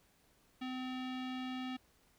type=tone with low-pass filter; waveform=square; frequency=256.3 Hz; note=C4; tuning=36 cents flat; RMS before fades=-41 dBFS; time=0.61-1.77 s; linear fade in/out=10 ms; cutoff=3200 Hz; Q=2.3; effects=pink hiss -70 dBFS RMS until 2.18 s